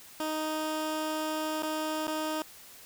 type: tone with dropouts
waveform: 15% pulse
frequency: 311.1 Hz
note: D#4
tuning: in tune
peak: -24 dBFS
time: 0.2-2.42 s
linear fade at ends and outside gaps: 1 ms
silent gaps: 1.623-1.632 / 2.071-2.078 s
effects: white hiss -51 dBFS RMS until 2.85 s